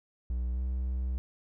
triangle tone with pitch glide, 61.2 to 63.39 Hz, B1 to B1, -15 to +46 cents, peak -27 dBFS, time 0.3-1.18 s, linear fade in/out 0 ms, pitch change +61 cents, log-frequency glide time 0.52-0.6 s, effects none

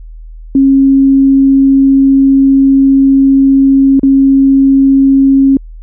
sine tone with dropouts, 271.5 Hz, C#4, 36 cents flat, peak -3 dBFS, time 0.55-5.57 s, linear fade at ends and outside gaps 2 ms, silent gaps 3.995-4.032 s, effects added 40 Hz sine -26 dBFS peak until 5.82 s

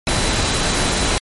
sine tone in noise, 3980 Hz, B7, 13 cents sharp, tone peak -29 dBFS, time 0.07-1.18 s, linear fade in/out 0 ms, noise pink, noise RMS -18 dBFS, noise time 0.07-1.18 s, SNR -14 dB, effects MP3 48 kbps

